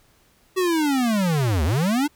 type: linear two-way sweep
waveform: square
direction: down then up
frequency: 380.3 to 70 to 306.1 Hz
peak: -19 dBFS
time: 0.56-2.08 s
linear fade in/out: 20 ms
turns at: 1.64 s
effects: pink hiss -59 dBFS RMS until 2.15 s